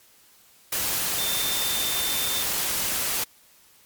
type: tone in noise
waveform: sine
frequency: 3586 Hz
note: A7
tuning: 32 cents sharp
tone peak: -29 dBFS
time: 1.18-2.43 s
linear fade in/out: 5 ms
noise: white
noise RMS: -26 dBFS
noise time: 0.72-3.24 s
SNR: -6 dB
effects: white hiss -56 dBFS RMS until 3.85 s + MP3 96 kbps